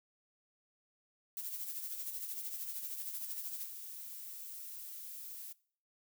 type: noise with tremolo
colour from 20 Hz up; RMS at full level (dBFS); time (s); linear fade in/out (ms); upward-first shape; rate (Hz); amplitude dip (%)
violet; -40; 1.37-3.66; 0; sine; 13; 50
type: noise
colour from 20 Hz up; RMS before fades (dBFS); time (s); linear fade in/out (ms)
violet; -47; 3.65-5.53; 10
effects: noise-tail reverb RT60 0.5 s tail -21 dB re dry